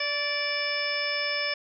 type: harmonic tone with a mistuned harmonic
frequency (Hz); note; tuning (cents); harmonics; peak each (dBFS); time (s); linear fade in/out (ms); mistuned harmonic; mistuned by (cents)
583; D5; -13; 1 / 2 / 3 / 4 / 5 / 6 / 8 / 9; -34 / -39 / -33 / -31 / -38 / -40 / -43 / -31; 0-1.54; 5; 2; -33
effects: none